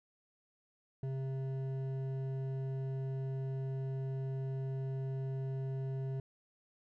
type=tone with hard clipping; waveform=sine; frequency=133.5 Hz; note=C3; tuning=35 cents sharp; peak=-37 dBFS; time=1.03-6.2 s; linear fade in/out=2 ms; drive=9 dB; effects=none